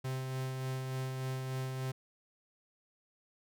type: tone with tremolo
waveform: 45% pulse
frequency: 130.81 Hz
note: C3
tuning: in tune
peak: -34 dBFS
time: 0.04-1.92 s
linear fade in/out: 10 ms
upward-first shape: sine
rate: 3.4 Hz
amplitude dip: 30%
effects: none